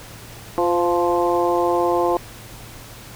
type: harmonic tone with a mistuned harmonic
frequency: 174.61 Hz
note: F3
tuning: in tune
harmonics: 2 / 3 / 4 / 5 / 6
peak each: -20 / -22 / -23 / -24 / -25 dBFS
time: 0.58-2.17 s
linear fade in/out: 0 ms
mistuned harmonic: 3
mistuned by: -27 cents
effects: added 113 Hz sine -43 dBFS peak until 3.15 s + pink hiss -40 dBFS RMS until 3.15 s